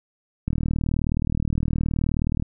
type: click train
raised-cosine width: 5 ms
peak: -11 dBFS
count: 77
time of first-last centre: 0.48-2.424 s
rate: 39.1 Hz
effects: none